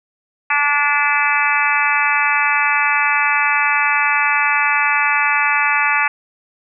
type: harmonic tone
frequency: 290 Hz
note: D4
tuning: 22 cents flat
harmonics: 3 / 4 / 5 / 6 / 7 / 8 / 9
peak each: -21 / -21 / -21 / -21 / -21 / -21 / -21 dBFS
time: 0.5-6.08 s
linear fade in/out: 5 ms
effects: none